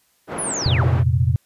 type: band-pass noise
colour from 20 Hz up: pink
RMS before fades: -29 dBFS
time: 0.27-1.04 s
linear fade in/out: 50 ms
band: 210 to 1300 Hz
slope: 12 dB/octave
type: linear sweep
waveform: sine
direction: down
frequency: 10770 to 95 Hz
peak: -23 dBFS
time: 0.38-0.86 s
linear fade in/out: 10 ms
type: chord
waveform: sine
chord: F suspended fourth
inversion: none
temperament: equal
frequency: 87.31 / 116.54 / 130.81 Hz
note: F2 / Bb2 / C3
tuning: 0 / 0 / 0 cents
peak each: -19 dBFS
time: 0.66-1.36 s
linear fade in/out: 0 ms
effects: white hiss -62 dBFS RMS until 1.45 s + resampled to 32000 Hz